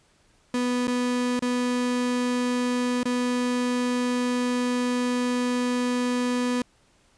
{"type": "tone with dropouts", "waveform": "35% pulse", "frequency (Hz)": 246.9, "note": "B3", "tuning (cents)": 0, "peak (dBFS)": -21, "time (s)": [0.54, 6.62], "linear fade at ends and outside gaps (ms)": 2, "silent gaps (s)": [[0.872, 0.879], [1.393, 1.423], [3.032, 3.055]], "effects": ["pink hiss -62 dBFS RMS until 7.17 s", "resampled to 22050 Hz"]}